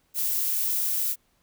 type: noise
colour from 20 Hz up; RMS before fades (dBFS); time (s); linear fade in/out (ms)
violet; -26; 0.14-1.16; 50
effects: pink hiss -68 dBFS RMS until 1.42 s